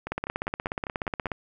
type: two click trains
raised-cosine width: 0.5 ms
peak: -13 / -18 dBFS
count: 21 / 7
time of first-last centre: 0.12-1.318 / 0.07-1.268 s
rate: 16.7 / 5.01 Hz
effects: none